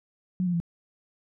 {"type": "tone with pitch steps", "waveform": "sine", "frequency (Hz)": [183.3, 176.44, 169.84], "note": ["F#3", "F3", "F3"], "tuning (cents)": [-16, 18, -48], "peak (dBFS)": -23, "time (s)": [0.4, 0.601], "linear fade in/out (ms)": 0, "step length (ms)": 67, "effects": []}